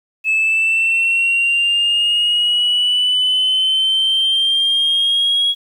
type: linear sweep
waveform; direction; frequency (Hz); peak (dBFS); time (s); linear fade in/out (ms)
sine; up; 2600 to 3322; -11; 0.24-5.55; 50
effects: tanh soft clip ceiling -10 dBFS + 8-bit